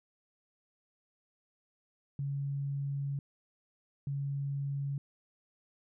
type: tone bursts at uneven times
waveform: sine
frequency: 140 Hz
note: C#3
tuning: 18 cents sharp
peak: -32 dBFS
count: 2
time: 2.19-3.19 / 4.07-4.98 s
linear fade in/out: 2 ms
effects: none